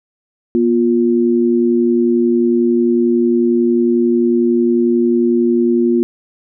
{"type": "tone pair together", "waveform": "sine", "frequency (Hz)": [240.4, 351.5], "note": ["B3", "F4"], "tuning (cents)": [-46, 11], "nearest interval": "perfect fifth", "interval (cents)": 657, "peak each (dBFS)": -13, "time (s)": [0.55, 6.03], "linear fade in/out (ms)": 0, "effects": []}